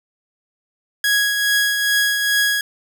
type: tone with tremolo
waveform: sawtooth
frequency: 1660 Hz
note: G#6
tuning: 1 cent flat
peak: -10 dBFS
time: 1.04-2.61 s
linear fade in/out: 2 ms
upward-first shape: triangle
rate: 2.4 Hz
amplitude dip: 45%
effects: none